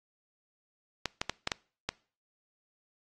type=clicks; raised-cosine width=0.2 ms; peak=-12 dBFS; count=6; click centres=1.057 / 1.215 / 1.296 / 1.474 / 1.518 / 1.89 s; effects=noise-tail reverb RT60 0.4 s tail -24 dB re dry + AAC 32 kbps